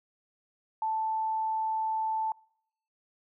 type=tone; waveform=sine; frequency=880 Hz; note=A5; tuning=in tune; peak=-27 dBFS; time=0.82-2.32 s; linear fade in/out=2 ms; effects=noise-tail reverb RT60 0.7 s tail -26 dB re dry